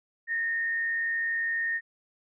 sine tone with frequency modulation, 1838 Hz, A#6, 25 cents flat, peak -26 dBFS, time 0.27-1.81 s, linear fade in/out 50 ms, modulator 117 Hz, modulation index 0.26, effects none

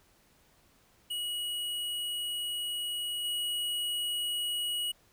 square tone with level steps, 2910 Hz, F#7, 29 cents flat, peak -33 / -31 dBFS, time 1.1-4.92 s, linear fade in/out 10 ms, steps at 3.24 s, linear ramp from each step 10 ms, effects pink hiss -65 dBFS RMS until 5.12 s

